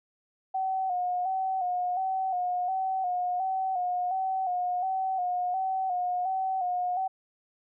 sine tone with vibrato, 740 Hz, F#5, in tune, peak -26 dBFS, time 0.54-7.08 s, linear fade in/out 10 ms, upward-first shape square, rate 1.4 Hz, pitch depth 48 cents each way, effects none

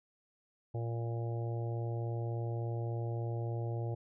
harmonic tone, 116.54 Hz, A#2, in tune, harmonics 1 / 3 / 4 / 5 / 6 / 7, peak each -34 / -44 / -46 / -48 / -50 / -51 dBFS, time 0.74-3.95 s, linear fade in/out 10 ms, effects none

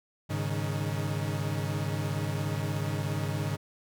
40% pulse chord, Ab suspended fourth, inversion none, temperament equal with one note detuned, 102.28 / 138.59 / 155.56 Hz, Ab2 / Db3 / Eb3, -26 / 0 / 0 cents, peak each -32 / -33 / -33 dBFS, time 0.29-3.57 s, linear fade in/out 20 ms, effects none

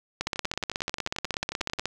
two click trains, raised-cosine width 0.2 ms, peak -16 / -10 dBFS, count 18 / 28, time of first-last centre 0.27-1.788 / 0.21-1.856 s, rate 11.2 / 16.4 Hz, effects none

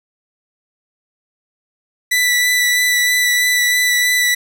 sawtooth tone with vibrato, 1975.5 Hz, B6, in tune, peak -9 dBFS, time 2.11-4.35 s, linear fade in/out 10 ms, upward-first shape sine, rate 3.1 Hz, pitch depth 12 cents each way, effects none

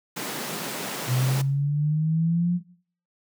pink high-pass noise, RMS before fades -32 dBFS, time 0.16-1.42 s, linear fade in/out 10 ms, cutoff 140 Hz, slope 48 dB/octave
sine exponential sweep, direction up, 124.6 to 179.7 Hz, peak -20 dBFS, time 1.07-2.61 s, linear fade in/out 50 ms
effects noise-tail reverb RT60 0.5 s tail -18 dB re dry

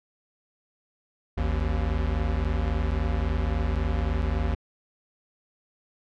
square tone pair together, 53.83 / 77.5 Hz, A1 / D#2, -37 / -6 cents, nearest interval tritone, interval 631 cents, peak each -27 dBFS, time 1.37-4.55 s, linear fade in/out 10 ms, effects low-pass 3000 Hz 12 dB/octave

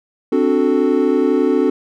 triangle chord, D dominant seventh, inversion third, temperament equal, 261.6 / 293.7 / 370 / 440 Hz, C4 / D4 / F#4 / A4, 0 / 0 / 0 / 0 cents, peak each -16 dBFS, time 0.32-1.7 s, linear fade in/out 5 ms, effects none

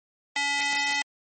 sawtooth ring-modulated tone, 568 Hz, C#5, 42 cents sharp, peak -17 dBFS, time 0.36-1.02 s, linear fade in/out 2 ms, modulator 1420 Hz, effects MP3 32 kbps

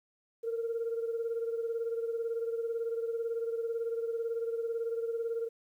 sine beating tone pair, 458.2 / 476.2 Hz, A#4 / A#4, -30 / +37 cents, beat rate 18 Hz, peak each -31 / -38 dBFS, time 0.43-5.49 s, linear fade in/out 20 ms, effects tanh soft clip ceiling -26 dBFS + 11-bit

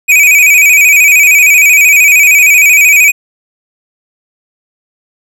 square tone with vibrato, 2389 Hz, D7, 29 cents sharp, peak -3 dBFS, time 0.08-3.12 s, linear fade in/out 20 ms, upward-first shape square, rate 13 Hz, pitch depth 70 cents each way, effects none

